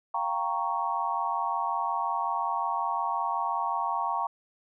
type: chord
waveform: sine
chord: G half-diminished seventh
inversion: third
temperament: equal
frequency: 698.5 / 784 / 932.3 / 1108.7 Hz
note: F5 / G5 / Bb5 / Db6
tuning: 0 / 0 / 0 / 0 cents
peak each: -35 / -33 / -30 / -31 dBFS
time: 0.14-4.27 s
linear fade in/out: 5 ms
effects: none